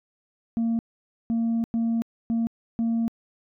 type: tone bursts at uneven times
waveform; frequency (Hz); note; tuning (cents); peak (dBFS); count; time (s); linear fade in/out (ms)
sine; 229.6; A#3; -26; -19; 5; 0.57-0.79 / 1.3-1.64 / 1.74-2.02 / 2.3-2.47 / 2.79-3.08; 0
effects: tanh soft clip ceiling -20 dBFS